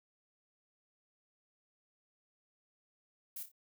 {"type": "noise with echo", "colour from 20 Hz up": "violet", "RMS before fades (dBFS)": -43, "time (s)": [3.36, 3.43], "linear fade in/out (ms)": 5, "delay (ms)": 29, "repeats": 3, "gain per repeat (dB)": -8, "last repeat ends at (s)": 3.517, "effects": []}